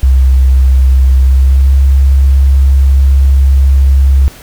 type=tone with pitch glide; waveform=sine; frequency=65.41 to 67.72 Hz; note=C2 to C#2; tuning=0 to -40 cents; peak=-3 dBFS; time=0.03-4.28 s; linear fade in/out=0 ms; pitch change=+60 cents; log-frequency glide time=1.24-1.74 s; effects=pink hiss -34 dBFS RMS until 4.42 s